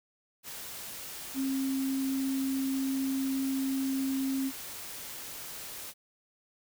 sine tone in noise, 268 Hz, C4, 42 cents sharp, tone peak -28 dBFS, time 1.34-4.52 s, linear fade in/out 50 ms, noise white, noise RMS -42 dBFS, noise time 0.43-5.94 s, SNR +11 dB, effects none

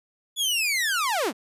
sawtooth linear sweep, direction down, 3465 to 174.3 Hz, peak -19 dBFS, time 0.36-1.33 s, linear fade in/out 50 ms, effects resampled to 32000 Hz

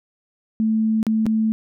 sine tone with dropouts, 220 Hz, A3, in tune, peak -16 dBFS, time 0.6-1.52 s, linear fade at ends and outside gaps 0 ms, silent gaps 1.029-1.067 / 1.257-1.265 s, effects none

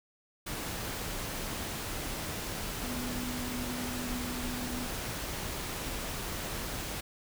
sine tone in noise, 246.9 Hz, B3, in tune, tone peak -37 dBFS, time 2.83-4.87 s, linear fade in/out 10 ms, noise pink, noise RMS -37 dBFS, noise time 0.46-7.01 s, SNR -3 dB, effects none

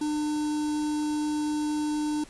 square tone with notch filter, 300.7 Hz, D4, 41 cents sharp, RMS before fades -28 dBFS, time 0.01-2.24 s, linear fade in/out 5 ms, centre 2000 Hz, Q 0.58, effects pink hiss -51 dBFS RMS until 2.29 s + resampled to 24000 Hz

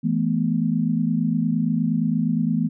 sine tone cluster, 164.8 / 215.6 / 244.2 Hz, E3 / A3 / B3, 0 / -35 / -19 cents, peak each -23 dBFS, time 0.03-2.69 s, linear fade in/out 20 ms, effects none

